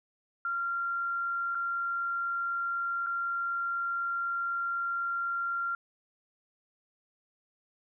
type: tone with dropouts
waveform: sine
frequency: 1382 Hz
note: F6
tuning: 19 cents flat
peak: -29 dBFS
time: 0.45-5.75 s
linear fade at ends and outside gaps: 2 ms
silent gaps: 1.548-1.552 / 3.063-3.068 s
effects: none